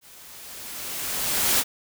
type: noise with level ramp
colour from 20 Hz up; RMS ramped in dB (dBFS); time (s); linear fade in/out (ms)
white; -49 to -19; 0.01-1.64; 50
effects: none